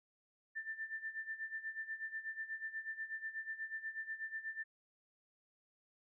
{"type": "tone with tremolo", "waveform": "sine", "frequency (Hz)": 1779, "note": "A6", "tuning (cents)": 19, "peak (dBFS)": -38, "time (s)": [0.55, 4.64], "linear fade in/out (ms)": 20, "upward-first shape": "sine", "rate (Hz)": 8.2, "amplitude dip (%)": 80, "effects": []}